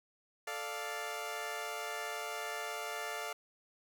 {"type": "chord", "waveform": "15% pulse", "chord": "D minor", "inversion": "second", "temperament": "equal", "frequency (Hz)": [440, 587.3, 698.5], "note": ["A4", "D5", "F5"], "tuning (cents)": [0, 0, 0], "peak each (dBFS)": [-37, -37, -35], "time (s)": [0.47, 3.33], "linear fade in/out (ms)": 5, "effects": []}